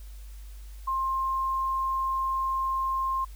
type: tone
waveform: sine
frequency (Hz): 1060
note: C6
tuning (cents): +22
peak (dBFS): -25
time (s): 0.87-3.25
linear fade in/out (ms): 10
effects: added 50 Hz sine -40 dBFS peak until 3.35 s + white hiss -57 dBFS RMS until 3.35 s